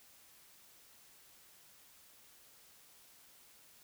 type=silence; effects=white hiss -62 dBFS RMS until 3.83 s